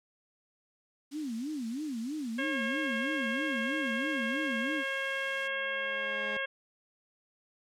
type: tone with vibrato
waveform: sine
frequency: 263.4 Hz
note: C4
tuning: 12 cents sharp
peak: -33 dBFS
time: 1.11-4.84 s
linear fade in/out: 50 ms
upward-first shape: sine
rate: 3.1 Hz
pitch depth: 290 cents each way
type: noise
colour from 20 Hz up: blue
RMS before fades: -45 dBFS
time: 1.11-5.48 s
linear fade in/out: 10 ms
type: harmonic tone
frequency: 542 Hz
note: C#5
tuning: 39 cents flat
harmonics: 1 / 2 / 3 / 4 / 5 / 6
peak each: -38 / -43 / -34 / -39 / -41 / -42 dBFS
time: 2.38-6.46 s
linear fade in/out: 10 ms
type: tone with exponential growth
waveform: 15% pulse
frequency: 210 Hz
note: G#3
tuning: 19 cents sharp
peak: -33 dBFS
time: 4.57-6.37 s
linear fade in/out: 0 ms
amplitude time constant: 390 ms
effects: low-pass 6000 Hz 12 dB/octave